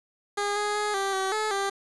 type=tone with pitch steps; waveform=15% pulse; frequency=408.2 / 415.6 / 418.5 / 391.5 / 382.6 / 430.7 / 394.9 Hz; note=G#4 / G#4 / G#4 / G4 / G4 / A4 / G4; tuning=-30 / +1 / +13 / -2 / -42 / -37 / +13 cents; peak=-19 dBFS; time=0.37-1.7 s; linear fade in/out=10 ms; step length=190 ms; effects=resampled to 24000 Hz + 8-bit